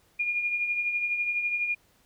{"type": "tone with tremolo", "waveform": "sine", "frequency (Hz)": 2425, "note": "D#7", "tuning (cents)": -45, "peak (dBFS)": -23, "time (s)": [0.19, 1.75], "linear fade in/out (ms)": 10, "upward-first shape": "triangle", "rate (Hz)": 12, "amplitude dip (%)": 55, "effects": ["pink hiss -64 dBFS RMS until 2.05 s"]}